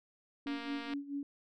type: tone with tremolo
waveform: sine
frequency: 282.8 Hz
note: C#4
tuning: 35 cents sharp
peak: -34 dBFS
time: 0.46-1.23 s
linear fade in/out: 2 ms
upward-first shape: sine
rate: 4.6 Hz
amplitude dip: 80%
type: click train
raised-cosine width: 0.3 ms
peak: -29 dBFS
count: 110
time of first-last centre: 0.47-0.936 s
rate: 234 Hz
effects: none